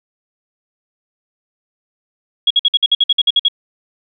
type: tone bursts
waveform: sine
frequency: 3322 Hz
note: G#7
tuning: in tune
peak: -8 dBFS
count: 12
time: 2.47-3.484 s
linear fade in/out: 5 ms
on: 35 ms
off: 54 ms
effects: none